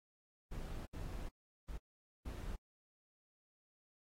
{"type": "noise bursts at uneven times", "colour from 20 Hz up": "brown", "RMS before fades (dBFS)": -44, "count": 4, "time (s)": [[0.51, 0.86], [0.93, 1.29], [1.68, 1.78], [2.25, 2.56]], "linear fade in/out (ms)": 10, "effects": ["AAC 48 kbps"]}